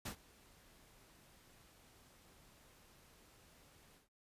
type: noise with ADSR envelope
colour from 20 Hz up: pink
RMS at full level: -42 dBFS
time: 0.05-4.09 s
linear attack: 11 ms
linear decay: 93 ms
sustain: -23 dB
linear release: 140 ms
effects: resampled to 32000 Hz